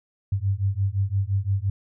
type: beating tone pair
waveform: sine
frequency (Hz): 95.5 / 101.3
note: G2 / G#2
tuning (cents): -45 / -43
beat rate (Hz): 5.8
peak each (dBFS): -24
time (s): 0.32-1.7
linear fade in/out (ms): 5
effects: none